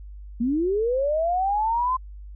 sine linear sweep, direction up, 223.5 to 1046.5 Hz, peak -20 dBFS, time 0.4-1.97 s, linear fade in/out 10 ms, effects added 50 Hz sine -37 dBFS peak until 2.35 s

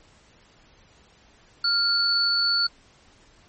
sine tone pair together, 1396.9 / 4454 Hz, F6 / C#8, 0 / +7 cents, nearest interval octave + minor sixth, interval 2007 cents, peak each -26 / -20 dBFS, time 1.64-2.67 s, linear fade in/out 5 ms, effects pink hiss -56 dBFS RMS until 3.48 s + MP3 32 kbps

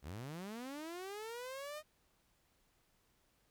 sawtooth linear sweep, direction up, 62.3 to 622.3 Hz, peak -40 dBFS, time 0.02-1.83 s, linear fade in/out 50 ms, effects pink hiss -75 dBFS RMS until 3.5 s

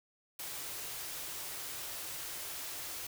white band-stop noise, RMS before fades -42 dBFS, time 0.39-3.07 s, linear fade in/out 5 ms, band 170 to 270 Hz, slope 96 dB/octave, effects none

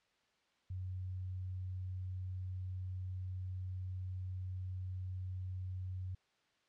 sine tone, 92.5 Hz, F#2, in tune, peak -39 dBFS, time 0.7-6.15 s, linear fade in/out 5 ms, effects white hiss -75 dBFS RMS until 6.68 s + low-pass 4000 Hz 12 dB/octave

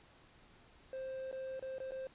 triangle tone with dropouts, 526 Hz, C5, 9 cents sharp, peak -38 dBFS, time 0.93-2.07 s, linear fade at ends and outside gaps 1 ms, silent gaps 1.314-1.327 / 1.595-1.625 / 1.783-1.802 / 1.909-1.919 s, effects pink hiss -63 dBFS RMS until 2.14 s + resampled to 8000 Hz

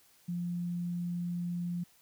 sine tone, 174.61 Hz, F3, in tune, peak -32 dBFS, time 0.28-1.84 s, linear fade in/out 10 ms, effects white hiss -64 dBFS RMS until 2.01 s

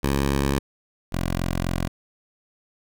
10% pulse tone pair in turn, 69.2 / 43.91 Hz, C#2 / F1, -2 / +10 cents, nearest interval minor sixth, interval 788 cents, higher first, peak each -12 / -15 dBFS, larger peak first, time 0.03-0.59 / 1.12-1.88 s, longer second, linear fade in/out 10 ms, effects none

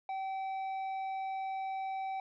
triangle tone with tanh clipping, 769 Hz, G5, 33 cents flat, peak -36 dBFS, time 0.09-2.2 s, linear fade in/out 2 ms, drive 11 dB, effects none

